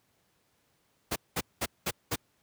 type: noise bursts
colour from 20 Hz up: pink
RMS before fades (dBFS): -30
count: 5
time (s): 1.11-2.16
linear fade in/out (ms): 10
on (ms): 50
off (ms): 200
effects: pink hiss -71 dBFS RMS until 2.42 s + high-pass 80 Hz 12 dB/octave

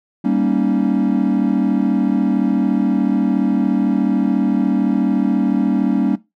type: chord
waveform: triangle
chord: Eb dominant seventh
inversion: first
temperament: equal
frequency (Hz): 196 / 233.1 / 277.2 / 311.1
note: G3 / Bb3 / Db4 / Eb4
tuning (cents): 0 / 0 / 0 / 0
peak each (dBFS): -17 / -16 / -16 / -21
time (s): 0.24-6.16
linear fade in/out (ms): 10
effects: noise-tail reverb RT60 0.2 s tail -18 dB re dry + tanh soft clip ceiling -2 dBFS

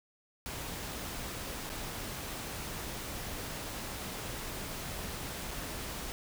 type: noise with dropouts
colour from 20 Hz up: pink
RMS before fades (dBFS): -40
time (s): 0.46-6.12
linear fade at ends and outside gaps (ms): 0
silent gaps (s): 1.693-1.7 / 5.508-5.512
effects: none

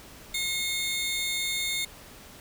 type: tone pair together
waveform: sawtooth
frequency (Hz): 2159 / 3643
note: C#7 / A#7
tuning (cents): -46 / -41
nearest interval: major sixth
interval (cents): 905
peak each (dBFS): -27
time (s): 0.34-1.85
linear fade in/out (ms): 5
effects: pink hiss -48 dBFS RMS until 2.4 s

